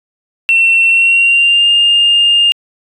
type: tone with pitch glide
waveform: sine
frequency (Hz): 2706 to 2816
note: E7 to F7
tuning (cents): +45 to +14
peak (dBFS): -5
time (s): 0.49-2.52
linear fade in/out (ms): 0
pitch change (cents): +69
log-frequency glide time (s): 0.88-1.69
effects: tanh soft clip ceiling -2 dBFS